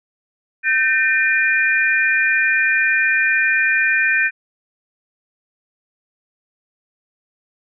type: tone cluster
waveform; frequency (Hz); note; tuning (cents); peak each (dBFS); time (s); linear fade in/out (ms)
sine; 1549 / 1809 / 2416; G6 / A6 / D7; -21 / +48 / +48; -18; 0.63-4.31; 50
effects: none